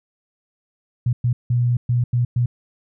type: tone bursts at uneven times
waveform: sine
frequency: 121.5 Hz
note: B2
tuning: 28 cents flat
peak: -15 dBFS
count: 6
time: 1.06-1.13 / 1.24-1.33 / 1.5-1.77 / 1.89-2.04 / 2.13-2.25 / 2.36-2.46 s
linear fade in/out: 5 ms
effects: none